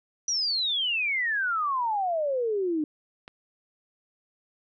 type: exponential sweep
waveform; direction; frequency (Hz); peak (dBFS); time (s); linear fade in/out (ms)
sine; down; 5910 to 295.1; -24; 0.28-2.84; 2
type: click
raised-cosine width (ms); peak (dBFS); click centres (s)
0.3; -26; 3.279
effects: none